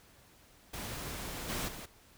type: noise with level steps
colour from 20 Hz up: pink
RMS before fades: -41 / -36 / -45 dBFS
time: 0.73-1.86 s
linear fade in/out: 10 ms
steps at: 1.48 / 1.67 s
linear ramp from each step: 20 ms
effects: pink hiss -61 dBFS RMS until 2.17 s